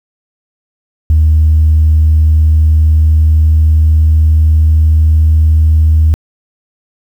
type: tone with pitch glide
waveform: sine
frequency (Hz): 77.9 to 78.49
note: D#2 to D#2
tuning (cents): +3 to +16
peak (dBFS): -3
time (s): 1.1-6.14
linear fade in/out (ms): 0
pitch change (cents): +13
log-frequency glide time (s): 2.06-5.89
effects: tanh soft clip ceiling -1 dBFS + 7-bit